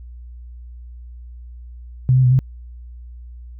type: tone with pitch steps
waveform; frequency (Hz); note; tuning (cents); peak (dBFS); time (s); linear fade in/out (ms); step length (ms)
sine; 128 / 129.8 / 125.2 / 130.8; C3 / C3 / B2 / C3; -38 / -13 / +24 / 0; -10; 2.09-2.39; 0; 75
effects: added 60 Hz sine -34 dBFS peak until 3.59 s